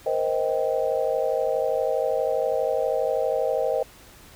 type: chord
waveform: sine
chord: C minor seventh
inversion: third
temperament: just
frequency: 470.9 / 523.3 / 627.9 / 784.9 Hz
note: Bb4 / C5 / Eb5 / G5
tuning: +18 / 0 / +16 / +2 cents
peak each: -27 / -25 / -26 / -31 dBFS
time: 0.06-3.83 s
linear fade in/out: 5 ms
effects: pink hiss -49 dBFS RMS until 4.35 s